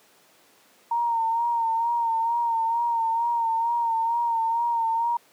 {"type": "tone with vibrato", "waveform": "sine", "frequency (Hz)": 924, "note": "A#5", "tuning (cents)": -16, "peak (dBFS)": -21, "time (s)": [0.91, 5.17], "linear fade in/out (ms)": 5, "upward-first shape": "sine", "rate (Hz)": 2.2, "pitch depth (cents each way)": 42, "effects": ["pink hiss -57 dBFS RMS until 5.32 s", "high-pass 300 Hz 12 dB/octave"]}